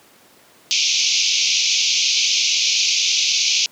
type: band-pass noise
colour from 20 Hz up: white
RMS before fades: -18 dBFS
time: 0.71-3.66 s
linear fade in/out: 0 ms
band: 2300 to 6500 Hz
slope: 96 dB/octave
effects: pink hiss -50 dBFS RMS until 3.71 s + high-pass 200 Hz 12 dB/octave